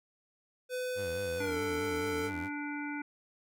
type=tone with pitch glide; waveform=square; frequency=503 to 445.5 Hz; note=B4 to A4; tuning=+32 to +22 cents; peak=-34 dBFS; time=0.69-2.31 s; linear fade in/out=50 ms; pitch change=-210 cents; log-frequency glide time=1.37-1.57 s
type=tone with vibrato; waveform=sawtooth; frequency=90.9 Hz; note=F#2; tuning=30 cents flat; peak=-37 dBFS; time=0.95-2.5 s; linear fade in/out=50 ms; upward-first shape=sine; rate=4.7 Hz; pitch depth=180 cents each way
type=harmonic tone; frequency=292.2 Hz; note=D4; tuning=9 cents flat; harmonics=1 / 3 / 5 / 7 / 8; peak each=-37 / -44 / -42 / -46 / -46 dBFS; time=1.4-3.02 s; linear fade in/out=5 ms
effects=none